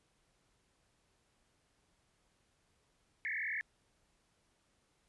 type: tone with frequency modulation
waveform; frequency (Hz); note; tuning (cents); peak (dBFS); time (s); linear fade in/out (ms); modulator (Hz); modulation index
sine; 1975.5; B6; 0; -35; 3.25-3.61; 0; 40.8; 6.7
effects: pink hiss -75 dBFS RMS until 5.08 s + resampled to 24000 Hz